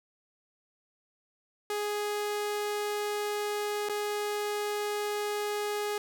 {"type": "tone with dropouts", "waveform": "sawtooth", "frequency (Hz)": 415.6, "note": "G#4", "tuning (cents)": 1, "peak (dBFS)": -26, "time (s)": [1.7, 5.98], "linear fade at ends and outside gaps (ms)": 2, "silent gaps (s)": [3.888, 3.895], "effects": []}